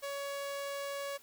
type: tone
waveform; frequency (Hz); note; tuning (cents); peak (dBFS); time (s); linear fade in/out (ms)
sawtooth; 561; C#5; +21; -33; 0.02-1.18; 20
effects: white hiss -60 dBFS RMS until 1.22 s